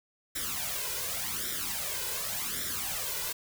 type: noise with flanger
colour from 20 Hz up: white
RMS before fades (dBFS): -34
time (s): 0.35-3.33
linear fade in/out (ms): 10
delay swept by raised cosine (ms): 0.54 to 2.04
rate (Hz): 0.88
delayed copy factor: +0.75
effects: none